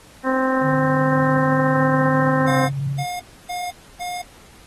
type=harmonic tone; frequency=261.6 Hz; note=C4; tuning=in tune; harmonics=1 / 2 / 3 / 4 / 5 / 6 / 7; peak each=-21 / -22 / -29 / -25 / -31 / -30 / -30 dBFS; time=0.23-2.69 s; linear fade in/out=50 ms
type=tone with pitch glide; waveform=sine; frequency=149.2 to 138.41 Hz; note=D3 to C#3; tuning=+28 to -2 cents; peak=-21 dBFS; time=0.61-3.06 s; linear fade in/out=50 ms; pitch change=-130 cents; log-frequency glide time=2.46-2.52 s
type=tone bursts; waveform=square; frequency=715 Hz; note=F5; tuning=41 cents sharp; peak=-26 dBFS; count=4; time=2.47-4.22 s; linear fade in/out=10 ms; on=220 ms; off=290 ms
effects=pink hiss -48 dBFS RMS until 4.66 s + AAC 32 kbps